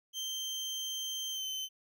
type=tone with pitch glide; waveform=30% pulse; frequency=3136 to 3075 Hz; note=G7 to G7; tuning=0 to -34 cents; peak=-33 dBFS; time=0.13-1.69 s; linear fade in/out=50 ms; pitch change=-34 cents; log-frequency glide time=1.31-1.45 s; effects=none